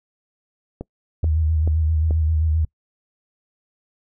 click train, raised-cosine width 2 ms, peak -16 dBFS, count 4, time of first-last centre 0.81-2.109 s, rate 2.31 Hz
sine tone with vibrato, 78.9 Hz, D#2, 25 cents sharp, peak -16 dBFS, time 1.23-2.65 s, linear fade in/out 5 ms, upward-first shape square, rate 7.6 Hz, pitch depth 38 cents each way
effects noise-tail reverb RT60 0.1 s tail -25 dB re dry

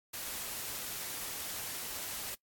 white noise, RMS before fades -40 dBFS, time 0.13-2.35 s, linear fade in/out 10 ms, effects noise-tail reverb RT60 0.1 s tail -22 dB re dry + AAC 64 kbps

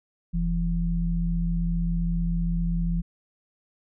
sine tone pair together, 42.38 / 169.5 Hz, E1 / E3, +49 / +49 cents, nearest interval 2 octaves, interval 2400 cents, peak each -25 dBFS, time 0.33-3.02 s, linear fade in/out 20 ms, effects none

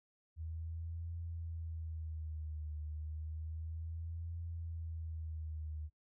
sine tone with vibrato, 80 Hz, D#2, 49 cents sharp, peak -40 dBFS, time 0.36-5.9 s, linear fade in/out 50 ms, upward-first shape triangle, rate 0.31 Hz, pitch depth 92 cents each way, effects noise-tail reverb RT60 0.1 s tail -24 dB re dry

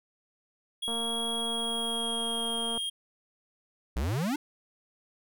square tone with pitch glide, 3311 to 3235 Hz, G#7 to G#7, -6 to -46 cents, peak -31 dBFS, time 0.82-2.9 s, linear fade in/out 10 ms, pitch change -40 cents, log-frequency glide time 1.31-2.61 s
click train, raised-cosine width 1 ms, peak -25 dBFS, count 439, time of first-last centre 0.88-2.776 s, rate 231 Hz
square exponential sweep, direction up, 55 to 311.1 Hz, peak -28 dBFS, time 3.96-4.36 s, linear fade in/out 5 ms
effects none

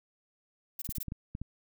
violet noise bursts, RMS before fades -37 dBFS, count 5, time 0.79-1.031 s, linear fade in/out 5 ms, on 29 ms, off 24 ms
clicks, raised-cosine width 5 ms, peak -25 dBFS, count 6, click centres 0.892 / 0.982 / 1.083 / 1.121 / 1.351 / 1.416 s
effects none

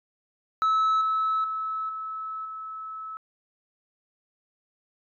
sine tone with level steps, 1300 Hz, E6, 24 cents flat, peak -17 / -21 / -27 / -31 / -34 dBFS, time 0.62-3.17 s, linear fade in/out 0 ms, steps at 1.01 / 1.44 / 1.89 / 2.45 s, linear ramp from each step 2 ms, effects tanh soft clip ceiling -19 dBFS

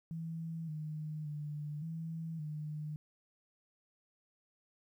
sine tone with pitch steps, 163.6 / 153.7 / 148.8 / 162.9 / 151.7 Hz, E3 / D#3 / D3 / E3 / D#3, -13 / -21 / +23 / -20 / -44 cents, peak -38 dBFS, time 0.11-2.96 s, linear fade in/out 0 ms, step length 570 ms, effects 12-bit

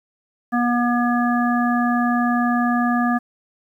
harmonic tone, 241.1 Hz, B3, 41 cents flat, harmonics 1 / 3 / 5 / 7, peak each -18 / -23 / -25 / -26 dBFS, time 0.52-3.19 s, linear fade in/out 20 ms, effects 9-bit

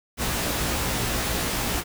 pink noise with comb filter, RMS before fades -26 dBFS, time 0.17-1.84 s, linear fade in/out 50 ms, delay 17 ms, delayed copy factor +0.65, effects none

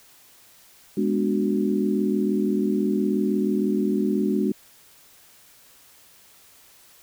sine chord, G# half-diminished seventh, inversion none, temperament equal, 207.7 / 246.9 / 293.7 / 370 Hz, G#3 / B3 / D4 / F#4, 0 / 0 / 0 / 0 cents, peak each -23 / -28 / -26 / -26 dBFS, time 0.97-4.52 s, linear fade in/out 5 ms, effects white hiss -53 dBFS RMS until 7.02 s

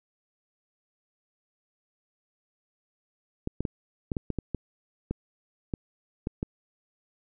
clicks, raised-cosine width 3 ms, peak -16 dBFS, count 12, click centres 3.474 / 3.606 / 3.652 / 4.118 / 4.168 / 4.303 / 4.387 / 4.547 / 5.11 / 5.738 / 6.271 / 6.429 s, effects none

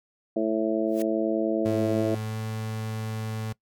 harmonic tone, 110 Hz, A2, in tune, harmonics 2 / 3 / 4 / 5 / 6, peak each -30 / -26 / -31 / -30 / -29 dBFS, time 0.36-2.15 s, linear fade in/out 5 ms
white noise with exponential growth, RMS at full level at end -37 dBFS, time 0.86-1.02 s, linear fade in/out 1 ms, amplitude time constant 33 ms
35% pulse tone with pitch glide, 106.7 to 109.95 Hz, G#2 to A2, +47 to -1 cents, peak -28 dBFS, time 1.65-3.53 s, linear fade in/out 10 ms, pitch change +52 cents, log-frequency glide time 1.91-2.38 s
effects noise-tail reverb RT60 0.1 s tail -22 dB re dry

